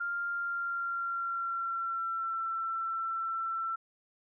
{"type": "tone with pitch glide", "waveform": "sine", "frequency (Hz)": [1396.9, 1341.5], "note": ["F6", "E6"], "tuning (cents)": [0, 30], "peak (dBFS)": -31, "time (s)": [0, 3.76], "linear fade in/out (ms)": 10, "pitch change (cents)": -70, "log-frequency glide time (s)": [0.31, 2.41], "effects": []}